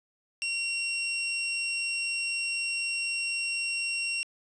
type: tone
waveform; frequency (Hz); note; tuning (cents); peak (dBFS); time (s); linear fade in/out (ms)
sawtooth; 2744; F7; -31; -25; 0.42-4.23; 0
effects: resampled to 22050 Hz + 9-bit

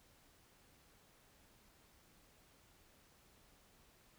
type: silence
effects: pink hiss -68 dBFS RMS until 4.18 s

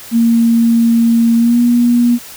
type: tone with pitch glide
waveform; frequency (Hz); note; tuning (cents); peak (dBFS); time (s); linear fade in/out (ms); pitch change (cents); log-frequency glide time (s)
sine; 231.3 to 239.9; A#3 to A#3; -13 to +50; -7; 0.11-2.19; 50; +63; 1.38-1.59
effects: white hiss -33 dBFS RMS until 2.36 s

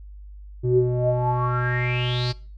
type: tone with low-pass filter sweep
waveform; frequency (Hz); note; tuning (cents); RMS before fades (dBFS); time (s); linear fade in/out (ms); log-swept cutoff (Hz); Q
square; 123.47; B2; 0; -22; 0.63-2.33; 20; 300 to 4700; 9.3
effects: noise-tail reverb RT60 0.4 s tail -21 dB re dry + added 50 Hz sine -38 dBFS peak until 2.57 s

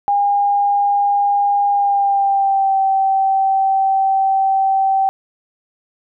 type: tone with pitch glide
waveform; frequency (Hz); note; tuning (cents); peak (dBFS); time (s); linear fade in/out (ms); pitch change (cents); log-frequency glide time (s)
sine; 810 to 774.3; G#5 to G5; -43 to -22; -12; 0.08-5.09; 0; -79; 1.7-2.79
effects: none

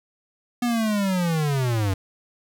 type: linear sweep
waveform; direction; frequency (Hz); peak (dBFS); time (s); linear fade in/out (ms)
square; down; 245.6 to 92.5; -21; 0.62-1.94; 5
effects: none

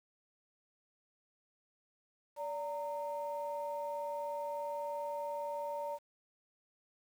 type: tone pair together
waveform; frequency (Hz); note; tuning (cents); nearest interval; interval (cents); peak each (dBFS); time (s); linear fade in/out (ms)
sine; 580 / 920.7; D5 / A#5; -22 / -22; minor sixth; 800; -38 / -39; 2.36-5.99; 50
effects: tanh soft clip ceiling -29 dBFS + 10-bit

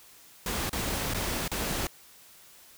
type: noise with dropouts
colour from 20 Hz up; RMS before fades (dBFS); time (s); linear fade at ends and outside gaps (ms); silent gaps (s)
pink; -31; 0.46-1.87; 2; 0.695-0.729 / 1.137-1.145 / 1.479-1.515
effects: white hiss -54 dBFS RMS until 2.77 s

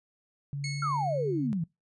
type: tone with pitch glide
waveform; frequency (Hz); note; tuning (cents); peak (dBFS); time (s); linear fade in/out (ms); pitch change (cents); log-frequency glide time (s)
sine; 141.5 to 143.89; C#3 to D3; +36 to -35; -31; 0.53-1.53; 0; +29; 0.71-0.87
type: tone with exponential decay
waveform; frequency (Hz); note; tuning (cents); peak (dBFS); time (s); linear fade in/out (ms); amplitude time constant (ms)
20% pulse; 2189; C#7; -22; -28; 0.64-1.47; 2; 180
type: exponential sweep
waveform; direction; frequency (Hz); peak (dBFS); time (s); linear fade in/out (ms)
sine; down; 1410 to 153.7; -27; 0.82-1.64; 5
effects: noise-tail reverb RT60 0.2 s tail -23 dB re dry + resampled to 24000 Hz

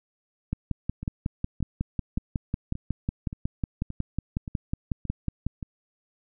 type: two click trains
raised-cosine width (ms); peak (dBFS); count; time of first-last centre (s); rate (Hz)
5; -14 / -22; 28 / 9; 0.53-5.466 / 1.03-5.628; 5.47 / 1.74
effects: none

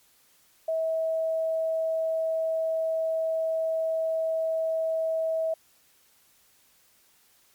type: tone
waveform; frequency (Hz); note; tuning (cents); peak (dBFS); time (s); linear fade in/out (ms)
sine; 646; E5; -35; -24; 0.68-5.54; 5
effects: white hiss -62 dBFS RMS until 7.54 s + MP3 96 kbps

